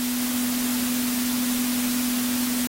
sine tone in noise, 246.9 Hz, B3, in tune, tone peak -24 dBFS, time 0-2.67 s, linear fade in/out 0 ms, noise white, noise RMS -29 dBFS, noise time 0-2.67 s, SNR +2 dB, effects AAC 48 kbps

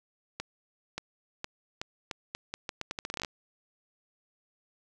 accelerating click train, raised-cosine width 0.2 ms, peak -17 dBFS, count 19, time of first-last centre 0.4-3.248 s, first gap 580 ms, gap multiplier 0.8, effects none

